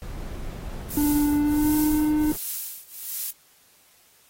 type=noise; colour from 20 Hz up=brown; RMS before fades=-34 dBFS; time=0.02-2.36 s; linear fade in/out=0 ms
type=noise with tremolo; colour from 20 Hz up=violet; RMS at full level=-27 dBFS; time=0.9-3.31 s; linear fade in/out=5 ms; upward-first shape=triangle; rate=1.4 Hz; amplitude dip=95%
type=tone with pitch glide; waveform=triangle; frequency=293.7 to 303.4 Hz; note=D4 to D#4; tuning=0 to -44 cents; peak=-17 dBFS; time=0.97-2.32 s; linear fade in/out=2 ms; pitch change=+56 cents; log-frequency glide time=1.4-1.77 s
effects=white hiss -58 dBFS RMS until 4.29 s + AAC 48 kbps